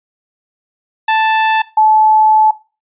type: tone pair in turn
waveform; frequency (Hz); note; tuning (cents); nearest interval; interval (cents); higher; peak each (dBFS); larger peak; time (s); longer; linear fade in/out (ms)
sawtooth / sine; 880 / 865.9; A5 / A5; 0 / -28; unison; 28; first; -6; neither; 1.08-1.62 / 1.77-2.51; second; 5
effects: noise-tail reverb RT60 0.3 s tail -18 dB re dry + resampled to 8000 Hz